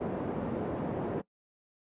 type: band-pass noise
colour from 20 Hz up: pink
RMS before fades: -34 dBFS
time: 0-1.22 s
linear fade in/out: 20 ms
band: 170 to 630 Hz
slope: 12 dB/octave
effects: noise-tail reverb RT60 0.1 s tail -21 dB re dry + resampled to 8000 Hz